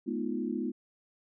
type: chord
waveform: sine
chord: F half-diminished seventh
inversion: first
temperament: equal with one note detuned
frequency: 213.1 / 246.9 / 311.1 / 349.2 Hz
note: Ab3 / Cb4 / Eb4 / F4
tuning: +45 / 0 / 0 / 0 cents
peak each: -36 / -34 / -37 / -37 dBFS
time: 0.06-0.72 s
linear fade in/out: 20 ms
effects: none